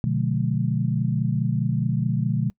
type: chord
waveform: sine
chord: B diminished seventh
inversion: none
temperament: just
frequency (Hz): 123.47 / 148.16 / 177.8 / 213.4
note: B2 / D3 / F3 / Ab3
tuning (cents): 0 / +16 / +31 / +47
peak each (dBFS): -24 / -25 / -27 / -28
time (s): 0.04-2.5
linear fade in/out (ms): 0
effects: noise-tail reverb RT60 0.1 s tail -25 dB re dry